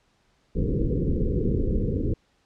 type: low-pass noise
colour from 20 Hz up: pink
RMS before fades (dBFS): -24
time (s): 0.55-2.14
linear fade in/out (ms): 10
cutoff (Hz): 500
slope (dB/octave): 96
effects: pink hiss -66 dBFS RMS until 2.45 s + low-pass 6000 Hz 12 dB/octave